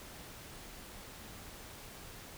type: silence
effects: pink hiss -50 dBFS RMS until 2.37 s